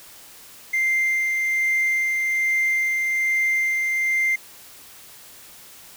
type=tone with tremolo; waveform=triangle; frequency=2093 Hz; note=C7; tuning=in tune; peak=-15 dBFS; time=0.73-4.36 s; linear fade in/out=10 ms; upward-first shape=sine; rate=1.2 Hz; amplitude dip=30%; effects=tanh soft clip ceiling -13 dBFS + white hiss -45 dBFS RMS until 5.96 s